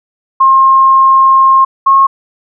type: tone pair in turn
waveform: sine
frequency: 1067 / 1084.4 Hz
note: C6 / C#6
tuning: +34 / -38 cents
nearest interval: unison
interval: 28 cents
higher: second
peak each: -3 dBFS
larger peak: neither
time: 0.4-1.65 / 1.86-2.07 s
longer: first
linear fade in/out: 10 ms
effects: none